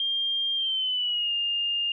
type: tone with pitch glide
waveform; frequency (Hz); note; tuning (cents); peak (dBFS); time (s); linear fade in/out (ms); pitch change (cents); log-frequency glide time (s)
sine; 3200 to 2818; G7 to F7; +35 to +15; -24; 0-1.92; 2; -220; 0.55-1.33
effects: none